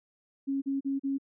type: tone bursts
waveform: sine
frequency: 274 Hz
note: C#4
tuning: 20 cents flat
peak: -27 dBFS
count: 4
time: 0.47-1.184 s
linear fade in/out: 20 ms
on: 150 ms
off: 38 ms
effects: none